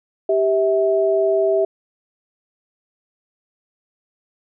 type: tone pair together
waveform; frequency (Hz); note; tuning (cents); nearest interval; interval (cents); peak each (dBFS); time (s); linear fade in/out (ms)
sine; 392 / 649.4; G4 / E5; 0 / -26; major sixth; 874; -17; 0.29-1.65; 5
effects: none